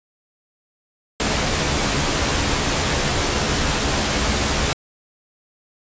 pink noise with comb filter, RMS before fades -20 dBFS, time 1.2-4.73 s, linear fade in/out 0 ms, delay 14 ms, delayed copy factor +0.5, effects resampled to 16000 Hz

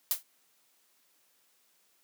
blue noise with exponential decay, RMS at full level -24 dBFS, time 0.11-0.23 s, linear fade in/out 1 ms, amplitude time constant 26 ms, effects white hiss -69 dBFS RMS until 2.03 s + high-pass 200 Hz 12 dB/octave

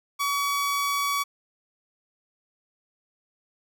sawtooth tone, 1134 Hz, C#6, 39 cents sharp, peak -20 dBFS, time 0.19-1.24 s, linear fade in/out 20 ms, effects none

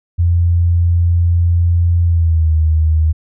sine tone with pitch glide, 86 to 78.86 Hz, F2 to D#2, -26 to +24 cents, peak -9 dBFS, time 0.18-3.13 s, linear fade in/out 20 ms, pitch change -150 cents, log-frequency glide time 2.04-2.52 s, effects none

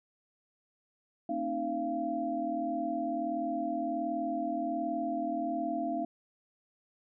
sine tone cluster, 229.8 / 268.7 / 310.1 / 686 Hz, A#3 / C4 / D#4 / F5, -25 / +46 / -6 / -31 cents, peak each -40 / -37 / -36 / -33 dBFS, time 1.29-6.05 s, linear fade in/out 5 ms, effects none

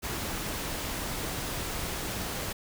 pink noise with ADSR envelope, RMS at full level -32 dBFS, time 0.02-2.53 s, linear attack 35 ms, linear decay 4 ms, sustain -2 dB, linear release 9 ms, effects none

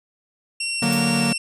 20% pulse tone with vibrato, 2719 Hz, F7, 47 cents flat, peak -18 dBFS, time 0.6-1.38 s, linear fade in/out 5 ms, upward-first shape square, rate 2.6 Hz, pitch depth 9 cents each way
45% pulse chord, D augmented, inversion none, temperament equal, 146.83 / 185 / 233.1 Hz, D3 / F#3 / A#3, 0 / 0 / 0 cents, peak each -26 / -25 / -21 dBFS, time 0.82-1.33 s, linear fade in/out 5 ms
violet noise with exponential decay, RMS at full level -26 dBFS, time 0.92-1.17 s, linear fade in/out 5 ms, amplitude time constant 53 ms
effects resampled to 32000 Hz

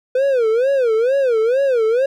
triangle tone with vibrato, 493.9 Hz, B4, in tune, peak -11 dBFS, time 0.15-2.06 s, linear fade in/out 5 ms, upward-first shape sine, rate 2.2 Hz, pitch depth 210 cents each way, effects none

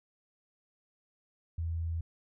sine tone, 82.8 Hz, E2, 8 cents sharp, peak -31 dBFS, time 1.58-2.01 s, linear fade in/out 5 ms, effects none

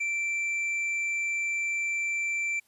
sine tone with hard clipping, 2343 Hz, D7, 5 cents flat, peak -28 dBFS, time 0-2.6 s, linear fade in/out 10 ms, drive 4 dB, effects white hiss -67 dBFS RMS until 2.67 s + resampled to 32000 Hz

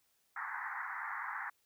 white band-pass noise, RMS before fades -41 dBFS, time 0.36-1.5 s, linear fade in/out 5 ms, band 800 to 2000 Hz, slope 96 dB/octave, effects white hiss -75 dBFS RMS until 1.65 s

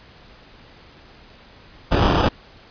pink noise with sample-and-hold, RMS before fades -17 dBFS, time 1.91-2.29 s, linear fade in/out 10 ms, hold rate 2100 Hz, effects pink hiss -47 dBFS RMS until 2.7 s + resampled to 11025 Hz

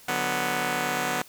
5% pulse chord, B minor, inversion first, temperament just, 148.16 / 185.21 / 246.9 Hz, D3 / F#3 / B3, +16 / +2 / 0 cents, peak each -21 / -21 / -17 dBFS, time 0.08-1.22 s, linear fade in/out 5 ms, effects white hiss -51 dBFS RMS until 1.28 s

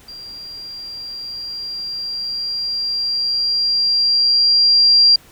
sine tone with level ramp, 4757 Hz, D8, 21 cents sharp, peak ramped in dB -32 to -7 dBFS, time 0.08-5.16 s, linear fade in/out 5 ms, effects pink hiss -47 dBFS RMS until 5.31 s

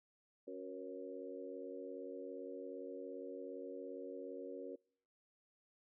harmonic tone with a mistuned harmonic, 92 Hz, F#2, 9 cents flat, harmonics 3 / 4 / 5 / 6, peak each -51 / -50 / -49 / -51 dBFS, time 0.47-4.76 s, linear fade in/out 10 ms, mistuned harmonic 5, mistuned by +54 cents, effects noise-tail reverb RT60 0.6 s tail -26 dB re dry

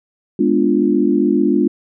sine chord, G# diminished seventh, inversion none, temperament equal, 207.7 / 246.9 / 293.7 / 349.2 Hz, G#3 / B3 / D4 / F4, 0 / 0 / 0 / 0 cents, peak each -18 / -18 / -16 / -17 dBFS, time 0.39-1.68 s, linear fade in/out 5 ms, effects none

